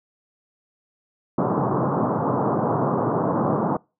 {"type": "band-pass noise", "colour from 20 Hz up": "pink", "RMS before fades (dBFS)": -22, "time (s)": [1.38, 3.77], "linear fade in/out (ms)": 5, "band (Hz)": [120, 1200], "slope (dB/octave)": 48, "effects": ["noise-tail reverb RT60 0.3 s tail -26 dB re dry"]}